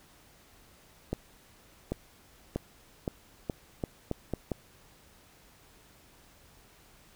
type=accelerating click train; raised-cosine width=2 ms; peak=-17 dBFS; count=9; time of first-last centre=1.13-4.517 s; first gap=790 ms; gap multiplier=0.81; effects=pink hiss -59 dBFS RMS until 7.15 s